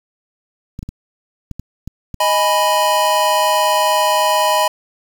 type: clicks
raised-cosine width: 5 ms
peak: -15 dBFS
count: 7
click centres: 0.791 / 0.829 / 0.89 / 1.513 / 1.596 / 1.876 / 2.143 s
type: chord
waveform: square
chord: G# minor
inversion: second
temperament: equal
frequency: 622.3 / 830.6 / 987.8 Hz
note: D#5 / G#5 / B5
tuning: 0 / 0 / 0 cents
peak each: -18 / -20 / -16 dBFS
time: 2.2-4.68 s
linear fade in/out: 5 ms
effects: 7-bit